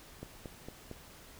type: click train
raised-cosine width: 2 ms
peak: -29 dBFS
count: 4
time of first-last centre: 0.23-0.913 s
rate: 4.39 Hz
effects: pink hiss -54 dBFS RMS until 1.39 s